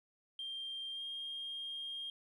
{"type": "tone with pitch glide", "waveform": "sine", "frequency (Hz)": [3182, 3221], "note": ["G7", "G7"], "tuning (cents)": [25, 46], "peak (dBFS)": -39, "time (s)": [0.39, 2.1], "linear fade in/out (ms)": 2, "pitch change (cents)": 21, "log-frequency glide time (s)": [0.92, 1.02], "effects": ["tanh soft clip ceiling -36 dBFS", "13-bit"]}